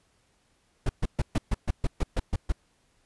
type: noise bursts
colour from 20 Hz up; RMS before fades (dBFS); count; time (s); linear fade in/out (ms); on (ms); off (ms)
brown; -24; 11; 0.86-2.523; 5; 33; 130
effects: pink hiss -68 dBFS RMS until 3.05 s + resampled to 24000 Hz